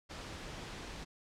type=noise; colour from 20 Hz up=pink; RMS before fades=-45 dBFS; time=0.09-1.05 s; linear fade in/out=20 ms; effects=low-pass 6000 Hz 12 dB/octave